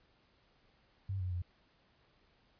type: tone with pitch steps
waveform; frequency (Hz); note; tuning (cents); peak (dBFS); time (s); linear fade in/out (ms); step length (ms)
sine; 96.9 / 91.2 / 88.6; G2 / F#2 / F2; -20 / -24 / +25; -34; 1.09-1.42; 5; 110
effects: pink hiss -70 dBFS RMS until 2.59 s + resampled to 11025 Hz